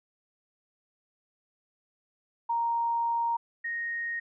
sine tone pair in turn, 932.3 / 1864.6 Hz, A#5 / A#6, 0 / 0 cents, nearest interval octave, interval 1200 cents, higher second, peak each -25 / -30 dBFS, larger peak first, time 2.49-3.37 / 3.64-4.2 s, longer first, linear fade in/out 10 ms, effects none

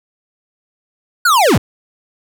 square linear sweep, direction down, 1506 to 57 Hz, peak -9 dBFS, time 1.25-1.58 s, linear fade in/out 5 ms, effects none

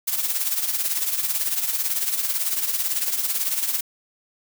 blue noise with tremolo, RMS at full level -21 dBFS, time 0.07-3.81 s, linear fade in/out 10 ms, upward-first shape triangle, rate 18 Hz, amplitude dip 70%, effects none

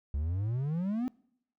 triangle exponential sweep, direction up, 68.1 to 263.2 Hz, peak -27 dBFS, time 0.14-1.08 s, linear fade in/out 0 ms, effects noise-tail reverb RT60 0.7 s tail -24 dB re dry

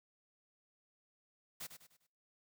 white noise with echo, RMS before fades -45 dBFS, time 1.6-1.67 s, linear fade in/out 10 ms, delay 100 ms, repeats 4, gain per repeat -8 dB, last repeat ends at 2.07 s, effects noise-tail reverb RT60 0.5 s tail -22 dB re dry

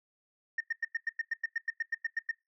sine tone bursts, 1832 Hz, A#6, 31 cents flat, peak -27 dBFS, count 15, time 0.58-2.313 s, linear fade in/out 5 ms, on 25 ms, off 97 ms, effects noise-tail reverb RT60 0.2 s tail -22 dB re dry + tanh soft clip ceiling -25 dBFS

